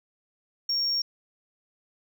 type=tone; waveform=sine; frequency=5540 Hz; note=F8; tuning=15 cents flat; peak=-22 dBFS; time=0.69-1.02 s; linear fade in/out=5 ms; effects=tanh soft clip ceiling -21 dBFS